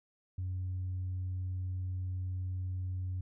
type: tone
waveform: sine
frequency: 92.1 Hz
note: F#2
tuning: 7 cents flat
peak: -32 dBFS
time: 0.38-3.21 s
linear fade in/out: 5 ms
effects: tanh soft clip ceiling -31 dBFS